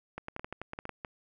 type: clicks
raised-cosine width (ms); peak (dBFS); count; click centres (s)
0.5; -23; 12; 0.18 / 0.284 / 0.364 / 0.395 / 0.445 / 0.526 / 0.616 / 0.734 / 0.789 / 0.854 / 0.893 / 1.048
effects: none